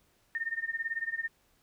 sine tone with tremolo, 1823 Hz, A#6, 39 cents flat, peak -28 dBFS, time 0.35-1.28 s, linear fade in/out 0 ms, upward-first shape sine, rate 18 Hz, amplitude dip 90%, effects pink hiss -69 dBFS RMS until 1.62 s

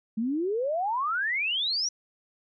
sine exponential sweep, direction up, 211.9 to 5920 Hz, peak -25 dBFS, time 0.17-1.89 s, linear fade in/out 10 ms, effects none

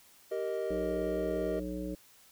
triangle chord, Eb major, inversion first, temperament just, 388.9 / 466.7 / 622.3 Hz, G4 / Bb4 / Eb5, -14 / +2 / 0 cents, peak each -34 / -34 / -34 dBFS, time 0.31-1.6 s, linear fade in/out 10 ms
harmonic tone, 61.3 Hz, B1, 12 cents flat, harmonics 1 / 3 / 5 / 7 / 9, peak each -42 / -40 / -38 / -45 / -43 dBFS, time 0.7-1.95 s, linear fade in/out 5 ms
effects white hiss -60 dBFS RMS until 2.31 s

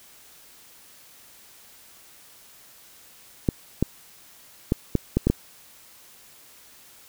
clicks, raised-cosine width 3 ms, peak -6 dBFS, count 7, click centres 3.488 / 3.826 / 4.721 / 4.953 / 5.17 / 5.27 / 5.3 s, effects white hiss -51 dBFS RMS until 7.08 s

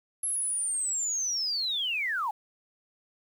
sine linear sweep, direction down, 11175 to 789 Hz, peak -27 dBFS, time 0.23-2.31 s, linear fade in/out 5 ms, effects 9-bit

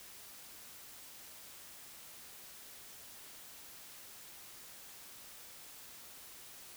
silence, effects white hiss -53 dBFS RMS until 6.76 s

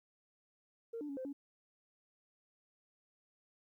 sine tone with pitch steps, 460.1 / 295 / 278.4 / 519 / 281.4 Hz, A#4 / D4 / C#4 / C5 / C#4, -23 / +8 / +8 / -14 / +26 cents, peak -39 dBFS, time 0.93-1.33 s, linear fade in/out 10 ms, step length 80 ms, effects tanh soft clip ceiling -35 dBFS + 13-bit

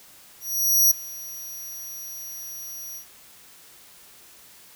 15% pulse tone with ADSR envelope, 5780 Hz, F#8, 41 cents flat, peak -8 dBFS, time 0.4-3.06 s, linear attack 510 ms, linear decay 7 ms, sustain -21 dB, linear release 97 ms, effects white hiss -50 dBFS RMS until 4.75 s

